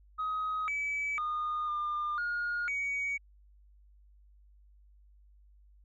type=tone with pitch steps; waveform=sine; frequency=1261 / 2293 / 1224 / 1202 / 1430 / 2252 Hz; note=D#6 / D7 / D#6 / D6 / F6 / C#7; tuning=+23 / -42 / -29 / +40 / +41 / +27 cents; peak=-29 dBFS; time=0.18-3.18 s; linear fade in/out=20 ms; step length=500 ms; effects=tanh soft clip ceiling -28 dBFS + added 50 Hz sine -57 dBFS peak until 5.84 s